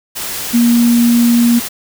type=tone in noise; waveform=sine; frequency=236.7 Hz; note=A#3; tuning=27 cents sharp; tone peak=-7 dBFS; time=0.53-1.6 s; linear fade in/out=20 ms; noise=white; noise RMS=-22 dBFS; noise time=0.15-1.69 s; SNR=+12 dB; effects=none